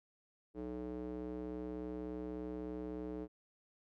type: tone with band-pass filter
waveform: square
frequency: 61.74 Hz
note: B1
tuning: in tune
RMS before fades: -43 dBFS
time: 0.54-3.28 s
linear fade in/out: 50 ms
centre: 370 Hz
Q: 3.1
effects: none